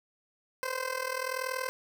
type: tone with amplitude modulation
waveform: 15% pulse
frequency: 517 Hz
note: C5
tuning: 21 cents flat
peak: -22 dBFS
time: 0.63-1.69 s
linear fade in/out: 0 ms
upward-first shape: sine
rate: 40.9 Hz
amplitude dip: 80%
effects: none